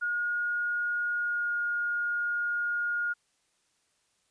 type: tone with pitch glide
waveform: sine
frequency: 1435 to 1426.7 Hz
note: F6 to F6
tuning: +47 to +37 cents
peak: -27 dBFS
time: 0.01-3.14 s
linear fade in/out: 20 ms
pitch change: -10 cents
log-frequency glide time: 1.14-1.54 s
effects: white hiss -72 dBFS RMS until 4.3 s + resampled to 22050 Hz